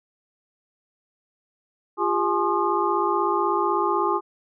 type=tone cluster; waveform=sine; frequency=348.1 / 404.2 / 846 / 1061 / 1218 Hz; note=F4 / G#4 / G#5 / C6 / D#6; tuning=-6 / -47 / +32 / +24 / -37 cents; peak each=-26 dBFS; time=1.97-4.21 s; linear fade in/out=50 ms; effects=none